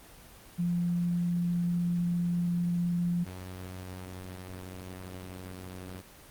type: tone pair in turn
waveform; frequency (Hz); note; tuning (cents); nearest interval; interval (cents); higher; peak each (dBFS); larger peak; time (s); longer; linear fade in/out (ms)
sine / sawtooth; 173.9 / 92.12; F3 / F#2; -7 / -7; major seventh; 1100; first; -26 / -35; first; 0.58-3.25 / 3.25-6.02; second; 20
effects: pink hiss -52 dBFS RMS until 6.3 s + Opus 24 kbps